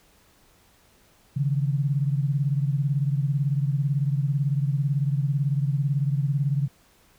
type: beating tone pair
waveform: sine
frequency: 137.7 / 155.7 Hz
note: C#3 / D#3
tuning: -11 / +2 cents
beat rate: 18 Hz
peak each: -22 / -27 dBFS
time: 1.36-6.68 s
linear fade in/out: 10 ms
effects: pink hiss -59 dBFS RMS until 7.18 s